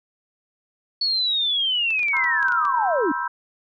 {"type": "linear sweep", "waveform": "sine", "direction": "down", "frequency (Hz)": [4435, 261.6], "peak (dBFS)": -19, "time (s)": [1.01, 3.12], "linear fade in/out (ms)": 5}
{"type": "clicks", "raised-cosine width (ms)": 0.2, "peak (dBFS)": -22, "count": 10, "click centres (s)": [1.906, 1.993, 2.031, 2.084, 2.168, 2.242, 2.428, 2.484, 2.522, 2.652]}
{"type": "chord", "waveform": "sine", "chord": "C major seventh", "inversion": "third", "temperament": "equal with one note detuned", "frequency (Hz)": [970.2, 1046.5, 1318.5, 1568], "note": ["B5", "C6", "E6", "G6"], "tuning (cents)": [-31, 0, 0, 0], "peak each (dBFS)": [-27, -30, -30, -29], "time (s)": [2.13, 3.28], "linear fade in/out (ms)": 5}
{"effects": []}